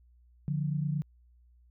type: tone pair together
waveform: sine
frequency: 146.83 / 175.59 Hz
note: D3 / F3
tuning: 0 / +10 cents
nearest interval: minor third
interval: 310 cents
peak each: -29 / -34 dBFS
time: 0.48-1.02 s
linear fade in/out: 0 ms
effects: added 60 Hz sine -58 dBFS peak until 1.7 s